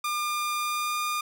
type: tone with pitch glide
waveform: sawtooth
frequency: 1203 to 1211.4 Hz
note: D6 to D#6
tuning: +41 to -47 cents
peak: -23 dBFS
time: 0.04-1.21 s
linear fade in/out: 5 ms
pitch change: +12 cents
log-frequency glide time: 0.58-1 s
effects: none